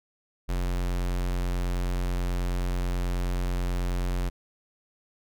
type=tone; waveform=square; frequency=44.65 Hz; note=F1; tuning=39 cents sharp; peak=-26 dBFS; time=0.48-4.3 s; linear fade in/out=20 ms; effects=none